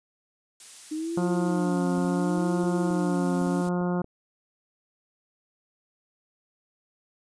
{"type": "noise", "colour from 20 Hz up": "blue", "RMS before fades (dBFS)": -42, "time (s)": [0.6, 3.69], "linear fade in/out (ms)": 2}
{"type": "tone with vibrato", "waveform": "sine", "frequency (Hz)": 303.6, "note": "D#4", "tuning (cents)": -42, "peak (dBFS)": -28, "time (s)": [0.91, 3.62], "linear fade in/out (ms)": 10, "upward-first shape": "sine", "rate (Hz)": 0.71, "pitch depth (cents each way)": 210}
{"type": "harmonic tone", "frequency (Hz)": 177.8, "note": "F3", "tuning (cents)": 31, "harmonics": [1, 2, 3, 4, 5, 6, 7, 8], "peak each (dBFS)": [-25, -31, -35, -37, -39, -41, -42, -43], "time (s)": [1.17, 4.02], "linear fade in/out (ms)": 5}
{"type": "clicks", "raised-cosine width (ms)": 2, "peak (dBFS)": -31, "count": 10, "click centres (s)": [1.981, 2.05, 2.382, 2.637, 2.907, 3.416, 3.469, 3.672, 3.812, 4.044]}
{"effects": ["resampled to 22050 Hz"]}